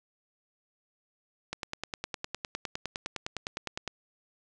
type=click train; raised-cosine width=0.2 ms; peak=-16 dBFS; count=24; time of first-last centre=1.53-3.877 s; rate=9.8 Hz; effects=resampled to 24000 Hz + 7-bit